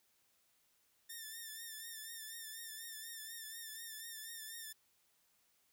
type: tone with vibrato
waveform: 5% pulse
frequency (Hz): 1795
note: A6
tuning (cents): +34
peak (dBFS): -36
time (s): 1.09-4.73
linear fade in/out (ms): 10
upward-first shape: triangle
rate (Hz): 4.1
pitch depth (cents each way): 69
effects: white hiss -75 dBFS RMS until 5.72 s